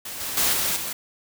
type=noise with level steps; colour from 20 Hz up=white; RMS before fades=-34 / -30 / -21 / -24 / -30 dBFS; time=0.05-0.93 s; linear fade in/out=5 ms; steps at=0.2 / 0.37 / 0.53 / 0.76 s; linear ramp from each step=5 ms; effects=none